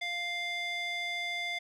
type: tone with band-pass filter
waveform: square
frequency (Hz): 698.5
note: F5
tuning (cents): 0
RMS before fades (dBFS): -35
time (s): 0.01-1.59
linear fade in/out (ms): 10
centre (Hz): 2700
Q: 6.4
effects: none